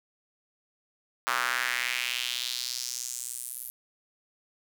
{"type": "tone with high-pass filter sweep", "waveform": "square", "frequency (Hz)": 61.74, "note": "B1", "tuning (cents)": 0, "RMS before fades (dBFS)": -32, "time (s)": [1.27, 3.7], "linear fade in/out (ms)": 0, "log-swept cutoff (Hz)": [1200, 12000], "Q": 2.6, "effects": []}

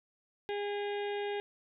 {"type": "harmonic tone", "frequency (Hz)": 408.4, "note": "G#4", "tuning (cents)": -29, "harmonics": [1, 2, 4, 5, 6, 7, 8, 9], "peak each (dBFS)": [-34, -40, -46, -48, -50, -51, -52, -53], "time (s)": [0.49, 1.4], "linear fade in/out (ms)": 0, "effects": []}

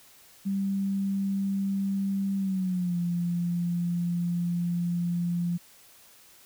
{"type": "tone with pitch glide", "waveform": "sine", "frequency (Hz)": [196, 173.61], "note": ["G3", "F3"], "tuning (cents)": [0, -10], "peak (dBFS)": -25, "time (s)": [0.45, 5.58], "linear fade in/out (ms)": 20, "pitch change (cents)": -210, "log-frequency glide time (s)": [2.37, 2.98], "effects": ["white hiss -55 dBFS RMS until 6.45 s"]}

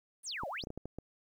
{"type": "exponential two-way sweep", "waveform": "sine", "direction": "down then up", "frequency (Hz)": [10548, 523.3, 6830], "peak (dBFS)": -37, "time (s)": [0.23, 0.65], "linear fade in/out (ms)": 50, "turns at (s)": 0.48}
{"type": "clicks", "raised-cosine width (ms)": 2, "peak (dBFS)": -28, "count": 7, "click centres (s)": [0.435, 0.638, 0.671, 0.704, 0.776, 0.856, 0.986]}
{"effects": ["11-bit"]}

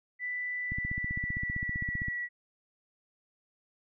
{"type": "tone with pitch glide", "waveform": "sine", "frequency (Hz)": [1982, 1940.1], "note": ["B6", "B6"], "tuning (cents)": [6, -31], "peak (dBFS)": -32, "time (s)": [0.19, 2.29], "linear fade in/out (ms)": 50, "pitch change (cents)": -37, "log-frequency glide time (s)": [0.6, 2.1]}
{"type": "click train", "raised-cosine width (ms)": 5, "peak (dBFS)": -24, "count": 22, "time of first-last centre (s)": [0.72, 2.084], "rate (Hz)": 15.4}
{"effects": []}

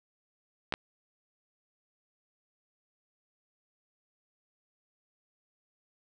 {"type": "clicks", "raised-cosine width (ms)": 0.3, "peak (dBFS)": -14, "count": 2, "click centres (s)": [0.724, 0.739], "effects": []}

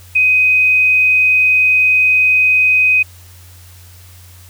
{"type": "tone", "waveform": "sine", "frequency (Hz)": 2510, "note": "D#7", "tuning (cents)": 15, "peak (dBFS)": -8, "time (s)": [0.15, 3.03], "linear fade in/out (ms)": 10, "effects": ["added 90 Hz sine -38 dBFS peak until 4.49 s", "white hiss -44 dBFS RMS until 4.49 s"]}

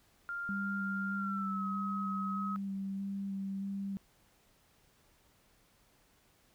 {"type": "tone with pitch glide", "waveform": "sine", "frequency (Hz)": [1396.9, 1273.6], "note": ["F6", "D#6"], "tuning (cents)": [0, 40], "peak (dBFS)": -36, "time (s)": [0.29, 2.56], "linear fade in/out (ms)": 0, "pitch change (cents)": -160, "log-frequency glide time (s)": [1.14, 1.66]}
{"type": "tone with vibrato", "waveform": "sine", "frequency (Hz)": 196, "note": "G3", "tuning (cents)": 0, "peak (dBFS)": -35, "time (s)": [0.49, 3.97], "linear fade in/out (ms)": 0, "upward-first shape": "square", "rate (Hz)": 1.6, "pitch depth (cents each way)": 11}
{"effects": ["pink hiss -68 dBFS RMS until 6.54 s"]}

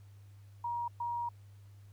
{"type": "tone bursts at uneven times", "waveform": "sine", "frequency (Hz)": 949, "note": "A#5", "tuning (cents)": 31, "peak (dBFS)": -33, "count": 2, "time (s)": [[0.64, 0.88], [1, 1.29]], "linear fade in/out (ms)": 5, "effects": ["added 100 Hz sine -52 dBFS peak until 1.92 s", "pink hiss -70 dBFS RMS until 1.92 s"]}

